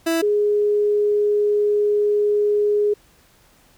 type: tone pair in turn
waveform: 30% pulse / sine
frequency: 329.6 / 415.3 Hz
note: E4 / G#4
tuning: 0 / 0 cents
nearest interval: major third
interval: 400 cents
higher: second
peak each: -15 dBFS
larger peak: neither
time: 0.06-0.22 / 0.22-2.94 s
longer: second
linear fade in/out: 10 ms
effects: pink hiss -55 dBFS RMS until 3.77 s

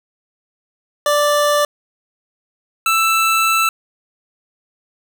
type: tone pair in turn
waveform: 25% pulse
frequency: 587.3 / 1324.6 Hz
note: D5 / E6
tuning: 0 / +8 cents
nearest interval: octave + major second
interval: 1408 cents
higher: second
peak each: -9 dBFS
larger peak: neither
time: 1.06-1.65 / 2.86-3.69 s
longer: second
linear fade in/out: 2 ms
effects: none

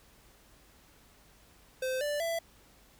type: tone with pitch steps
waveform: square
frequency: 517 / 587.1 / 666.6 Hz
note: C5 / D5 / E5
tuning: -21 / -1 / +19 cents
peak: -31 dBFS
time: 1.82-2.39 s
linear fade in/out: 5 ms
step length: 190 ms
effects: added 50 Hz sine -65 dBFS peak until 2.99 s + pink hiss -61 dBFS RMS until 2.99 s

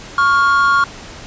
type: tone pair together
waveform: triangle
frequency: 1108.7 / 1405.9 Hz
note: C#6 / F6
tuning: 0 / +11 cents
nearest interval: major third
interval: 411 cents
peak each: -11 dBFS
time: 0.18-0.84 s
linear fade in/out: 2 ms
effects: pink hiss -34 dBFS RMS until 1.26 s + resampled to 16000 Hz

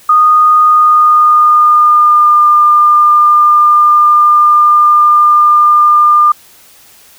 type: tone with pitch glide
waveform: sine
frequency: 1233 to 1202.1 Hz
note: D#6 to D6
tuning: -16 to +40 cents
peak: -3 dBFS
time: 0.09-6.32 s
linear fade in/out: 5 ms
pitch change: -44 cents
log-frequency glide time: 0.64-2.43 s
effects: white hiss -41 dBFS RMS until 7.18 s

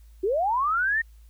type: linear sweep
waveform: sine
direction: up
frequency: 349.2 to 1864.7 Hz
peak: -21 dBFS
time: 0.23-1.02 s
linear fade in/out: 10 ms
effects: added 55 Hz sine -47 dBFS peak until 1.29 s + white hiss -66 dBFS RMS until 1.29 s

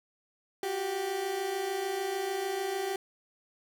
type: tone pair together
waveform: 30% pulse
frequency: 363.3 / 390 Hz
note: F#4 / G4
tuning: -32 / -9 cents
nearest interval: minor second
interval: 123 cents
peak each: -35 / -29 dBFS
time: 0.63-2.96 s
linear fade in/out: 2 ms
effects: none

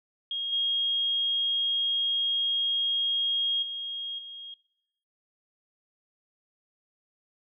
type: tone with level steps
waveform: sine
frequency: 3260 Hz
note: G#7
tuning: 33 cents flat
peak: -29 / -24 / -32 / -39 dBFS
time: 0.31-4.54 s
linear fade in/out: 2 ms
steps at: 0.52 / 3.62 / 4.18 s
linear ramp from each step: 10 ms
effects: noise-tail reverb RT60 0.8 s tail -23 dB re dry

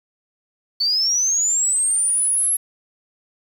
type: linear sweep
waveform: sine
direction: up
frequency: 4435 to 11300 Hz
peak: -16 dBFS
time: 0.8-2.57 s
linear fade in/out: 10 ms
effects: 7-bit

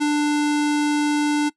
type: tone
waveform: square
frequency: 295.8 Hz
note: D4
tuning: 13 cents sharp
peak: -18 dBFS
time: 0-1.5 s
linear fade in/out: 20 ms
effects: noise-tail reverb RT60 0.1 s tail -21 dB re dry + resampled to 24000 Hz

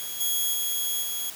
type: tone with level steps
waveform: 5% pulse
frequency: 3322 Hz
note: G#7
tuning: in tune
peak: -24 / -15 / -17 / -20 dBFS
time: 0-1.3 s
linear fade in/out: 0 ms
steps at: 0.2 / 0.53 / 1.02 s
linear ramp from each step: 10 ms
effects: white hiss -41 dBFS RMS until 1.35 s + high-pass 80 Hz 12 dB/octave

